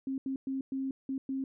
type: tone bursts at uneven times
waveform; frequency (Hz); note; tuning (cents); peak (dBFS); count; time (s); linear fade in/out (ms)
sine; 267.6; C4; +39; -31; 6; 0.07-0.18 / 0.26-0.36 / 0.47-0.61 / 0.72-0.91 / 1.09-1.18 / 1.29-1.44; 2
effects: none